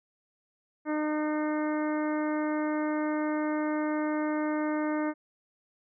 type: harmonic tone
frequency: 304.3 Hz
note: D#4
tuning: 38 cents flat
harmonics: 1 / 2 / 3 / 4 / 5 / 6 / 7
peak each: -28 / -34 / -38 / -40 / -42 / -44 / -45 dBFS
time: 0.85-5.14 s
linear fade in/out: 50 ms
effects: none